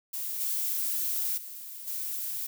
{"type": "noise with level steps", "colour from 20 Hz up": "violet", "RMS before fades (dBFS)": [-34, -30, -42, -34], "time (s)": [0.13, 2.47], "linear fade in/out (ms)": 10, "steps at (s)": [0.4, 1.37, 1.87], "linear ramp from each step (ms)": 10, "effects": []}